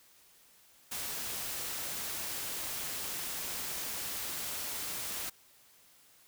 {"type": "noise", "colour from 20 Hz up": "white", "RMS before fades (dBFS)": -38, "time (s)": [0.91, 5.3], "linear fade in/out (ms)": 10, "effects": ["white hiss -62 dBFS RMS until 6.27 s"]}